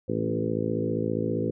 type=harmonic tone with a mistuned harmonic; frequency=55 Hz; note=A1; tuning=in tune; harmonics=2 / 3 / 4 / 5 / 6 / 7 / 8 / 9; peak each=-33 / -33 / -33 / -33 / -33 / -33 / -33 / -33 dBFS; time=0.08-1.51 s; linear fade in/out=10 ms; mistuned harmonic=4; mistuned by=+15 cents; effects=none